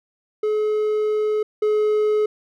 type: tone pair in turn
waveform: triangle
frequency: 426.6 / 425.1 Hz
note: G#4 / G#4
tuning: +46 / +40 cents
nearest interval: unison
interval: 6 cents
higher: first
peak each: -16 / -14 dBFS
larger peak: second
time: 0.43-1.43 / 1.62-2.26 s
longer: first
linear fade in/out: 5 ms
effects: none